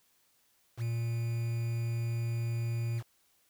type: tone with quantisation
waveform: triangle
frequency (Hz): 116.54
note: A#2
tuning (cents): 0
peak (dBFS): -28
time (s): 0.77-3.03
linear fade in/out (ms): 50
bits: 8
effects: white hiss -70 dBFS RMS until 3.49 s